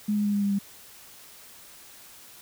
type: tone with pitch steps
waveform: sine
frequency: 209.1 / 207.1 / 205 / 203 / 201 / 199.08 Hz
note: G#3 / G#3 / G#3 / G#3 / G3 / G3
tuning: +12 / -5 / -22 / -39 / +44 / +27 cents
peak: -22 dBFS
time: 0.08-0.59 s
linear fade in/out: 10 ms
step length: 85 ms
effects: white hiss -49 dBFS RMS until 2.41 s